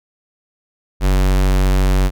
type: tone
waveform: square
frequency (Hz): 47.17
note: F#1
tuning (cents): +34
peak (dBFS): -12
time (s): 1-2.11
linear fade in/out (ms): 50
effects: none